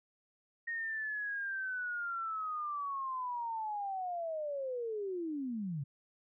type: linear sweep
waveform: sine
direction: down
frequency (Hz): 1864.7 to 131.2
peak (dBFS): -35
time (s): 0.67-5.84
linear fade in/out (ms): 10
effects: none